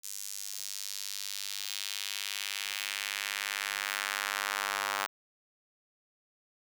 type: tone with high-pass filter sweep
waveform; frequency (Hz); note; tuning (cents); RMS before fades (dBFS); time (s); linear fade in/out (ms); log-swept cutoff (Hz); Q
sawtooth; 99.9; G2; +33; -36; 0.03-5.07; 20; 6800 to 1100; 1.4
effects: none